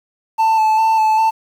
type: tone with vibrato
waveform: triangle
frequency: 880 Hz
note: A5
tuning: in tune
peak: -9 dBFS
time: 0.38-1.31 s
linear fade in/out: 20 ms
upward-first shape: square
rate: 2.5 Hz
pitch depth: 17 cents each way
effects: 7-bit